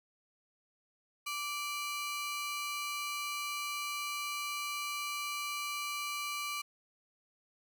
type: ring-modulated tone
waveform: sawtooth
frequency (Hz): 1760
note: A6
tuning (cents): 0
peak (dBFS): -29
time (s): 1.26-6.62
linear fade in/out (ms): 10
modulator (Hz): 592
effects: none